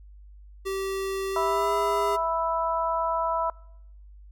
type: tone with pitch glide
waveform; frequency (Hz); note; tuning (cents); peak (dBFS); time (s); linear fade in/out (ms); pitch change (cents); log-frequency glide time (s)
square; 387.1 to 406.3; G4 to G#4; -22 to -38; -28; 0.65-2.17; 20; +84; 1.3-1.73
type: harmonic tone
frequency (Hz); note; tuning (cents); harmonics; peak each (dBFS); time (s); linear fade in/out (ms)
329; E4; -3; 2 / 3 / 4; -28 / -26 / -30; 1.36-3.5; 2
effects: noise-tail reverb RT60 0.8 s tail -26 dB re dry + added 50 Hz sine -45 dBFS peak until 4.31 s